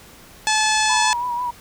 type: harmonic tone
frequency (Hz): 864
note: A5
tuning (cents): -32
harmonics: 1 / 2 / 3 / 4 / 5 / 6 / 7 / 8 / 9 / 10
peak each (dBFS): -20 / -23 / -25 / -26 / -27 / -28 / -28 / -29 / -30 / -30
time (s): 0.47-1.13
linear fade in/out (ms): 0
type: tone with vibrato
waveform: sine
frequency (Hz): 972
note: B5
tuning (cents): -28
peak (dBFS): -21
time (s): 0.89-1.51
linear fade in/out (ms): 10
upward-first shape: sine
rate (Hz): 6.1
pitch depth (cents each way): 41
effects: pink hiss -45 dBFS RMS until 1.6 s